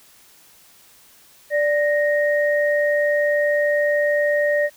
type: tone pair together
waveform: sine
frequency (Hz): 587.3 / 1864.7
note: D5 / A#6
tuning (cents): 0 / 0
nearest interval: octave + minor sixth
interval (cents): 2000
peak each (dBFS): -17 / -22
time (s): 1.5-4.7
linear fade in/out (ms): 50
effects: white hiss -51 dBFS RMS until 4.76 s